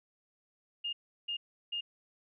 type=tone bursts; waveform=sine; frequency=2832 Hz; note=F7; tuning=23 cents sharp; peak=-33 dBFS; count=3; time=0.84-1.81 s; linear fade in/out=10 ms; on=90 ms; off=350 ms; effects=none